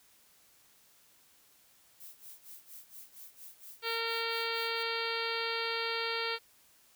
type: noise with tremolo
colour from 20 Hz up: violet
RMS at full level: -48 dBFS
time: 2-4.83 s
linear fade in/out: 5 ms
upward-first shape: sine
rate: 4.3 Hz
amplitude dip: 90%
type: harmonic tone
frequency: 458.3 Hz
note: A#4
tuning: 29 cents flat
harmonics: 1 / 2 / 3 / 4 / 5 / 6 / 7 / 8 / 9 / 10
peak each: -38 / -42 / -39 / -42 / -40 / -42 / -42 / -44 / -43 / -42 dBFS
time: 3.82-6.39 s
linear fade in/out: 50 ms
effects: white hiss -64 dBFS RMS until 6.95 s